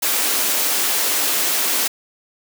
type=high-pass noise; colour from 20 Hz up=white; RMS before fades=-19 dBFS; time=0.02-1.88 s; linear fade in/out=10 ms; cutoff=240 Hz; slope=24 dB/octave; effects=none